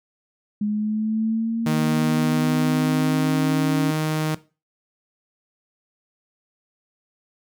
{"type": "linear sweep", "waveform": "sine", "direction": "up", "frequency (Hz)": [207.9, 278.2], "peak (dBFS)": -20, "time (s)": [0.61, 3.91], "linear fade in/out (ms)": 5}
{"type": "tone", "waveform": "sawtooth", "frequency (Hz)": 155.56, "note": "D#3", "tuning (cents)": 0, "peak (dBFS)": -17, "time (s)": [1.66, 4.35], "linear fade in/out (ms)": 5}
{"effects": ["noise-tail reverb RT60 0.3 s tail -17 dB re dry"]}